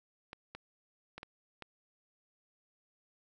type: clicks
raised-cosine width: 0.3 ms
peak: -28 dBFS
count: 5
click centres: 0.331 / 0.55 / 1.18 / 1.231 / 1.623 s
effects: none